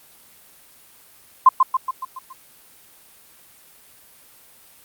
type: tone with echo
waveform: sine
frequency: 1044 Hz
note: C6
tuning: 4 cents flat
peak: -5 dBFS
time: 1.46-1.49 s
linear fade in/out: 5 ms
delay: 140 ms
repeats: 6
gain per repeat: -5 dB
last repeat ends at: 2.33 s
effects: white hiss -50 dBFS RMS until 4.84 s + Opus 32 kbps